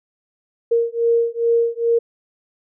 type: beating tone pair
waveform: sine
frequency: 464.4 / 466.8 Hz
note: A#4 / A#4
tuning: -7 / +2 cents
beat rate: 2.4 Hz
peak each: -18 / -18 dBFS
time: 0.71-1.99 s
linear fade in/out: 10 ms
effects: none